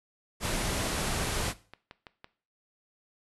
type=low-pass noise; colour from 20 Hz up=pink; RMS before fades=-31 dBFS; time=0.4-1.54 s; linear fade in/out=50 ms; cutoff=12000 Hz; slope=96 dB/octave
type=clicks; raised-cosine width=0.3 ms; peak=-28 dBFS; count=5; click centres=0.88 / 1.736 / 1.911 / 2.068 / 2.244 s
effects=noise-tail reverb RT60 0.4 s tail -17 dB re dry